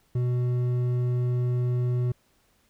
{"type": "tone with hard clipping", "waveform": "triangle", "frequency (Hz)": 123.47, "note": "B2", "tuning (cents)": 0, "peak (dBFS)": -24, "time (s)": [0.15, 2.12], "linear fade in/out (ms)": 5, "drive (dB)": 10, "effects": ["pink hiss -66 dBFS RMS until 2.69 s"]}